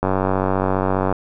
click train, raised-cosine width 1 ms, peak -5 dBFS, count 105, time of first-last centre 0.03-1.126 s, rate 94.9 Hz, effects none

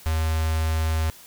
square tone with notch filter, 80 Hz, D#2, 49 cents sharp, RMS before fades -23 dBFS, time 0.06-1.1 s, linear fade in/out 0 ms, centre 300 Hz, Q 0.7, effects white hiss -47 dBFS RMS until 1.26 s

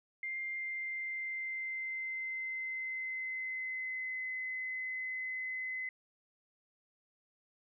sine tone with pitch glide, 2102 to 2036 Hz, C7 to C7, +7 to -48 cents, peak -36 dBFS, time 0.23-5.89 s, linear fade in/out 2 ms, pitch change -55 cents, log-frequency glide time 0.36-4.29 s, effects none

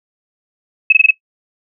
sine tone bursts, 2586 Hz, E7, 34 cents flat, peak -4 dBFS, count 5, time 0.9-1.108 s, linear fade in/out 5 ms, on 24 ms, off 22 ms, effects noise-tail reverb RT60 0.1 s tail -18 dB re dry

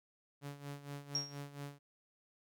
sawtooth tone with tremolo, 142.5 Hz, C#3, 48 cents sharp, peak -38 dBFS, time 0.41-1.79 s, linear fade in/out 50 ms, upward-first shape sine, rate 4.3 Hz, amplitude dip 75%
sine tone with exponential decay, 5588 Hz, F8, in tune, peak -30 dBFS, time 1.15-1.41 s, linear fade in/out 2 ms, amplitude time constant 55 ms
effects none

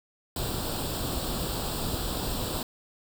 pink noise with comb filter, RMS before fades -31 dBFS, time 0.36-2.63 s, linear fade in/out 2 ms, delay 0.24 ms, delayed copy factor +0.75, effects none

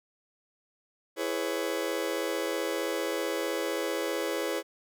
40% pulse chord, C# minor seventh, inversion first, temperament just, 332.6 / 415.8 / 498.9 / 554.4 Hz, E4 / G#4 / B4 / C#5, +16 / +2 / +17 / 0 cents, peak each -34 dBFS, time 1.16-4.63 s, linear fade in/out 50 ms, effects none

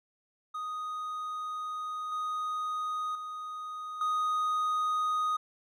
triangle tone with level steps, 1244.5 Hz, D#6, in tune, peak -32 / -29 / -35 / -25 dBFS, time 0.54-5.37 s, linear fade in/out 10 ms, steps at 2.12 / 3.15 / 4.01 s, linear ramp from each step 2 ms, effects none

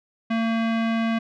square tone with low-pass filter, 226.9 Hz, A#3, 47 cents flat, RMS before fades -23 dBFS, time 0.3-1.19 s, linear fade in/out 10 ms, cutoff 2600 Hz, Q 1.4, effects none

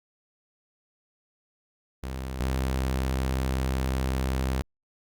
sawtooth tone pair in turn, 65.41 / 65.41 Hz, C2 / C2, 0 / 0 cents, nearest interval unison, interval 0 cents, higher neither, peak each -28 / -21 dBFS, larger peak second, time 2.03-2.4 / 2.4-4.62 s, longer second, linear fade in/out 0 ms, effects Opus 48 kbps

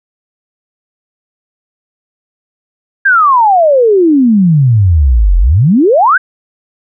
sine exponential two-way sweep, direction down then up, 1636 to 41.5 to 1636 Hz, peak -4 dBFS, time 3.05-6.18 s, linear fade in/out 10 ms, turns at 5.38 s, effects none

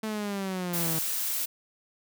sawtooth linear sweep, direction down, 220 to 157.4 Hz, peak -26 dBFS, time 0.03-0.99 s, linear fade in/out 5 ms
blue noise, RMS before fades -30 dBFS, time 0.73-1.46 s, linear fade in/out 10 ms
effects none

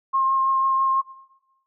sine tone with vibrato, 1068 Hz, C6, 35 cents sharp, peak -17 dBFS, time 0.13-1.02 s, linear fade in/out 20 ms, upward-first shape triangle, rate 6.1 Hz, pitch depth 14 cents each way, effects noise-tail reverb RT60 1.0 s tail -19 dB re dry

